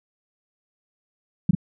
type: tone with echo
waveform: sine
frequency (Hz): 175.1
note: F3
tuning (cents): +5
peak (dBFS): -11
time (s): 1.49-1.51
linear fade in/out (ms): 5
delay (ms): 41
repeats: 1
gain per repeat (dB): -6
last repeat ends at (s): 1.551
effects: none